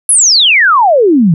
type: exponential sweep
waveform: sine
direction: down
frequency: 11230 to 151.9 Hz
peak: -4 dBFS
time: 0.09-1.34 s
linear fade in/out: 2 ms
effects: none